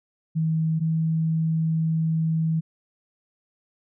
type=tone pair in turn; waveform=sine; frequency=160 / 161.02 Hz; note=D#3 / E3; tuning=+49 / -40 cents; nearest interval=unison; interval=11 cents; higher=second; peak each=-20 dBFS; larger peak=neither; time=0.35-0.8 / 0.8-2.61 s; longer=second; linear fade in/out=20 ms; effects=none